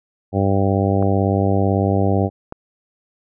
harmonic tone, 98 Hz, G2, in tune, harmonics 1 / 2 / 3 / 4 / 5 / 6 / 7 / 8, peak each -18 / -21 / -23 / -24 / -25 / -26 / -26 / -27 dBFS, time 0.32-2.3 s, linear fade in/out 50 ms
clicks, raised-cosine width 1 ms, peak -15 dBFS, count 2, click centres 1.026 / 2.524 s
effects none

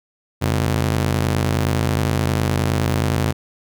sawtooth ring-modulated tone, 112.4 Hz, A2, 37 cents sharp, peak -10 dBFS, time 0.41-3.33 s, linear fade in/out 20 ms, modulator 24.8 Hz, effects none

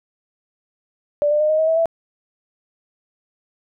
sine tone with pitch steps, 586 / 598 / 610.2 / 622.6 / 635.4 / 648.3 / 661.6 Hz, D5 / D5 / D#5 / D#5 / D#5 / E5 / E5, -4 / +31 / -34 / +1 / +36 / -29 / +6 cents, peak -14 dBFS, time 1.22-1.857 s, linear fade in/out 0 ms, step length 91 ms, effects none

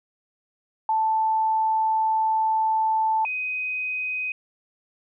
sine tone pair in turn, 880 / 2509 Hz, A5 / D#7, 0 / +14 cents, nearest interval octave + tritone, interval 1814 cents, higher second, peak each -19 / -25 dBFS, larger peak first, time 0.89-3.25 / 3.25-4.32 s, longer first, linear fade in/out 2 ms, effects none

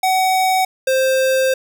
square tone pair in turn, 752 / 525.3 Hz, F#5 / C5, +28 / +7 cents, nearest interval tritone, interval 621 cents, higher first, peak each -14 dBFS, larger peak neither, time 0.03-0.65 / 0.87-1.54 s, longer second, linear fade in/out 5 ms, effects none

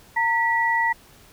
sine tone pair together, 915.9 / 1947 Hz, A#5 / B6, -31 / -25 cents, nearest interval octave + minor second, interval 1306 cents, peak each -21 dBFS, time 0.16-0.93 s, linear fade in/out 10 ms, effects pink hiss -51 dBFS RMS until 1.32 s

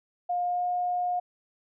sine tone with pitch glide, 710 to 715.8 Hz, F5 to F5, +28 to +42 cents, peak -25 dBFS, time 0.29-1.2 s, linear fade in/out 10 ms, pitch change +14 cents, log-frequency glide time 0.44-0.66 s, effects none

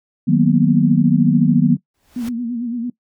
sine chord, B major seventh, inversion first, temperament equal, 155.56 / 185 / 233.1 / 246.9 Hz, D#3 / F#3 / A#3 / B3, 0 / 0 / 0 / 0 cents, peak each -16 dBFS, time 0.27-1.77 s, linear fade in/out 20 ms
pink noise with exponential growth, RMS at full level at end -33 dBFS, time 1.94-2.29 s, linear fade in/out 5 ms, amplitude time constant 76 ms
sine tone with vibrato, 237.9 Hz, A#3, 35 cents sharp, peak -20 dBFS, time 2.16-2.9 s, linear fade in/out 5 ms, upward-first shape sine, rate 8.9 Hz, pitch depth 76 cents each way
effects noise-tail reverb RT60 0.1 s tail -20 dB re dry

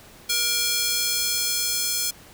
square tone with high-pass filter sweep, 474.1 Hz, A#4, 29 cents sharp, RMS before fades -24 dBFS, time 0.29-2.11 s, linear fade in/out 10 ms, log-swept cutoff 3500 to 5400 Hz, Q 0.94, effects pink hiss -48 dBFS RMS until 2.33 s

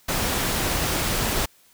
pink noise, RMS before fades -24 dBFS, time 0.08-1.46 s, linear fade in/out 10 ms, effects white hiss -57 dBFS RMS until 1.73 s

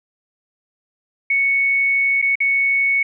sine tone with dropouts, 2217 Hz, C#7, in tune, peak -14 dBFS, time 1.3-3.03 s, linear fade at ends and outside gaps 5 ms, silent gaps 2.217-2.224 / 2.355-2.403 s, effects none

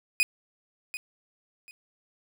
40% pulse tone with echo, 2489 Hz, D#7, in tune, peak -19 dBFS, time 0.2-0.23 s, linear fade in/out 0 ms, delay 740 ms, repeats 2, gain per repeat -13 dB, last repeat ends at 1.71 s, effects none

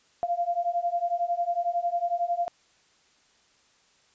sine beating tone pair, 688 / 699 Hz, F5 / F5, -26 / +1 cents, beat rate 11 Hz, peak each -28 / -27 dBFS, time 0.23-2.48 s, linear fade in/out 0 ms, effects white hiss -63 dBFS RMS until 4.14 s + resampled to 16000 Hz

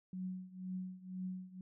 sine tone with tremolo, 185 Hz, F#3, in tune, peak -37 dBFS, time 0.13-1.61 s, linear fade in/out 2 ms, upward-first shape triangle, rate 2 Hz, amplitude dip 90%, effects none

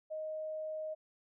sine tone, 624 Hz, D#5, 5 cents sharp, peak -37 dBFS, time 0.1-0.95 s, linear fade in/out 20 ms, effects none

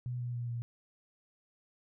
sine tone with pitch steps, 123.47 / 121.77 / 120.09 / 118.44 Hz, B2 / B2 / B2 / A#2, 0 / -24 / -48 / +28 cents, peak -34 dBFS, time 0.06-0.62 s, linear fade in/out 0 ms, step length 140 ms, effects none

